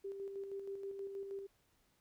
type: tone with tremolo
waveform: sine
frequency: 394 Hz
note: G4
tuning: 9 cents sharp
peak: -40 dBFS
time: 0.04-1.47 s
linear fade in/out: 10 ms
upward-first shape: square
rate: 6.3 Hz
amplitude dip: 40%
effects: pink hiss -75 dBFS RMS until 2 s